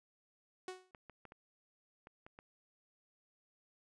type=tone with exponential decay; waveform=sawtooth; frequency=370 Hz; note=F#4; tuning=in tune; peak=-36 dBFS; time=0.68-0.91 s; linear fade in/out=2 ms; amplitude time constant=50 ms
type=clicks; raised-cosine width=0.5 ms; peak=-38 dBFS; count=7; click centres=0.948 / 1.097 / 1.253 / 1.321 / 2.071 / 2.265 / 2.389 s
effects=resampled to 22050 Hz